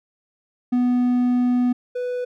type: tone pair in turn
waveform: triangle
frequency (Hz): 246.9 / 495.2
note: B3 / B4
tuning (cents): 0 / +5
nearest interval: octave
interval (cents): 1205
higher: second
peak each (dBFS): -14 / -21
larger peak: first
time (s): 0.72-1.73 / 1.95-2.25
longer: first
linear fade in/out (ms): 10
effects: none